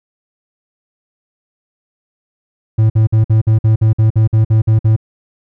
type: tone bursts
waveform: triangle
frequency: 110 Hz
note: A2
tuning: in tune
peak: -5 dBFS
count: 13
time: 2.78-4.964 s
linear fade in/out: 10 ms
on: 120 ms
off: 52 ms
effects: none